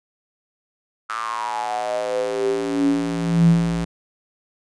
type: tone with high-pass filter sweep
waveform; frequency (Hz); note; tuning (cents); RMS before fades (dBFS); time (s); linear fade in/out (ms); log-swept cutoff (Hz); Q
square; 56.7; A#1; -47; -21; 1.09-3.85; 10; 1300 to 120; 8.7
effects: resampled to 22050 Hz